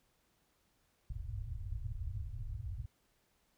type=low-pass noise; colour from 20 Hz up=white; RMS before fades=-41 dBFS; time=1.1-2.86 s; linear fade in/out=5 ms; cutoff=120 Hz; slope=96 dB/octave; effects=pink hiss -75 dBFS RMS until 3.57 s